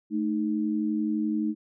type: tone pair together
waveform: sine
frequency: 218.6 / 310.3 Hz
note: A3 / D#4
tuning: -11 / -5 cents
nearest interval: tritone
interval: 606 cents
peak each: -27 dBFS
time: 0.1-1.55 s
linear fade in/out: 50 ms
effects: none